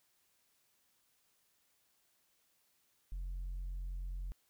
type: tone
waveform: sine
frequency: 44.65 Hz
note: F1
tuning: 39 cents sharp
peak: -36 dBFS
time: 3.12-4.32 s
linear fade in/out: 0 ms
effects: tanh soft clip ceiling -37 dBFS + white hiss -75 dBFS RMS until 4.49 s